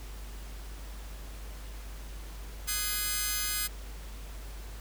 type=chord; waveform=5% pulse; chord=Ab dominant seventh; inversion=second; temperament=just; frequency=1245.9 / 1495.1 / 1661.2 / 2077 Hz; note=Eb6 / Gb6 / Ab6 / C7; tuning=+2 / +18 / 0 / -13 cents; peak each=-25 dBFS; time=2.67-3.68 s; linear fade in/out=20 ms; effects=added 50 Hz sine -40 dBFS peak until 4.8 s + pink hiss -50 dBFS RMS until 4.8 s